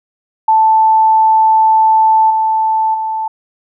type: tone with level steps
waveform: sine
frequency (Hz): 880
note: A5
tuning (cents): 0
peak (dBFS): -6 / -10 / -15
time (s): 0.48-3.28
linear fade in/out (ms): 5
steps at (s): 2.3 / 2.94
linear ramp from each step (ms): 5
effects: none